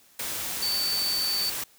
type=tone in noise; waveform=sine; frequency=4544 Hz; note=C#8; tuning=42 cents sharp; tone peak=-25 dBFS; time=0.62-1.5 s; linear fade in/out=5 ms; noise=white; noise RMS=-32 dBFS; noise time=0.19-1.64 s; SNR=+4 dB; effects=white hiss -58 dBFS RMS until 1.78 s